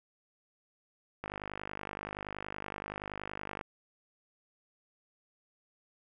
click train, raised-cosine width 0.5 ms, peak -23 dBFS, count 121, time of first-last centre 1.24-3.612 s, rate 50.6 Hz, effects none

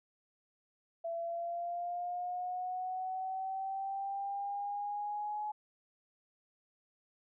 sine linear sweep, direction up, 668 to 846 Hz, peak -35 dBFS, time 1.04-5.52 s, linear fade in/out 10 ms, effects none

